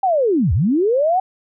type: linear two-way sweep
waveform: sine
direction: down then up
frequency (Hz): 795 to 69.3 to 770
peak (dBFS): -13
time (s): 0.03-1.2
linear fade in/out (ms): 5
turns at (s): 0.53
effects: none